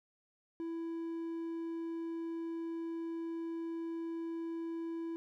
triangle tone, 331.4 Hz, E4, 9 cents sharp, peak -35 dBFS, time 0.6-5.16 s, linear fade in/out 0 ms, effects none

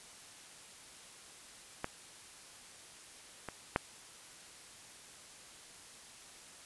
clicks, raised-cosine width 0.5 ms, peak -20 / -25 / -13 dBFS, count 3, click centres 1.844 / 3.487 / 3.761 s, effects white hiss -54 dBFS RMS until 6.65 s + resampled to 24000 Hz

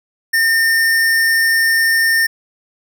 square tone, 1814 Hz, A#6, 48 cents flat, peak -12 dBFS, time 0.33-2.27 s, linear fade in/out 10 ms, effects none

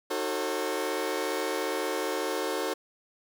sawtooth chord, D# diminished seventh, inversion none, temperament just, 311.1 / 373.4 / 448 / 537.6 Hz, D#4 / F#4 / A4 / C5, 0 / +16 / +31 / +47 cents, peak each -32 / -30 / -29 / -30 dBFS, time 0.1-2.74 s, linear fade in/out 10 ms, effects none

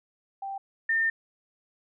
sine tone pair in turn, 784 / 1810.5 Hz, G5 / A6, 0 / +49 cents, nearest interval octave + major second, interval 1449 cents, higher second, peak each -32 / -22 dBFS, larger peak second, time 0.42-0.58 / 0.89-1.1 s, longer second, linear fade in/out 5 ms, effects none

